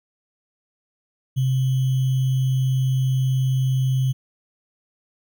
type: tone with sample-and-hold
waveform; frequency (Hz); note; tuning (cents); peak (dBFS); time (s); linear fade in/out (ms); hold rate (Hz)
sine; 130.81; C3; 0; -17; 1.36-4.13; 20; 3150
effects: none